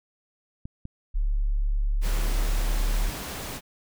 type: clicks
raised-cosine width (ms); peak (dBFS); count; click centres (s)
5; -24; 2; 0.655 / 0.854
type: tone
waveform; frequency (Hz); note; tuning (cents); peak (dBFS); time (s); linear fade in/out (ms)
sine; 35.65; C#1; +49; -21; 1.14-3.1; 20
type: noise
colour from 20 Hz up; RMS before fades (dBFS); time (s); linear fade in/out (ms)
pink; -35; 2.01-3.61; 50
effects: none